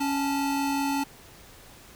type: tone pair together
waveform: square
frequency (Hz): 277.2 / 877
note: C#4 / A5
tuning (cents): 0 / -6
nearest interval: octave + minor sixth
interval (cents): 1994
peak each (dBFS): -27 / -30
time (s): 0-1.04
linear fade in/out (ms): 10
effects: pink hiss -50 dBFS RMS until 1.95 s